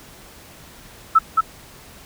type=tone with echo; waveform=sine; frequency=1313 Hz; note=E6; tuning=7 cents flat; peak=-8 dBFS; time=1.15-1.19 s; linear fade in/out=10 ms; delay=220 ms; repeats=1; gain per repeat=-3 dB; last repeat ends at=1.41 s; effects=pink hiss -44 dBFS RMS until 2.05 s